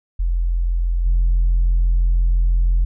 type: tone with level steps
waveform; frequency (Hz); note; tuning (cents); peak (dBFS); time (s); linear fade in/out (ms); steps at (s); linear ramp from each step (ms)
sine; 43; F1; -26; -15 / -11; 0.19-2.85; 10; 1.05; 10
effects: tanh soft clip ceiling -10 dBFS